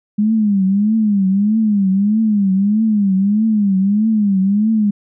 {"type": "tone with vibrato", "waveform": "sine", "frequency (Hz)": 205.1, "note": "G#3", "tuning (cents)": -21, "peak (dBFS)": -11, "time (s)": [0.18, 4.91], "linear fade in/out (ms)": 10, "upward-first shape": "triangle", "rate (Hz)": 1.6, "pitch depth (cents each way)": 160, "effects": []}